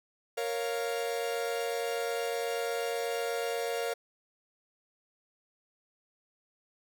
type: chord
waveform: 45% pulse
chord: Bb minor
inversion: none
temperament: equal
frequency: 466.2 / 554.4 / 698.5 Hz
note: Bb4 / Db5 / F5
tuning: 0 / 0 / 0 cents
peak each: -33 / -37 / -37 dBFS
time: 0.37-3.94 s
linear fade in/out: 10 ms
effects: none